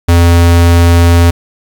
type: tone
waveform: square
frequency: 85.5 Hz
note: F2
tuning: 36 cents flat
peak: -4 dBFS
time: 0.08-1.31 s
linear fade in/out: 10 ms
effects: 7-bit